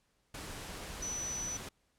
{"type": "tone in noise", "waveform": "sine", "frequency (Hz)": 5960, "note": "F#8", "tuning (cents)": 12, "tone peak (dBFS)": -36, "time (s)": [1.02, 1.57], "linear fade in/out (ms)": 5, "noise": "pink", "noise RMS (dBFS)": -44, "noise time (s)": [0.34, 1.69], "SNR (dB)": 5, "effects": ["pink hiss -75 dBFS RMS until 1.98 s", "low-pass 11000 Hz 12 dB/octave"]}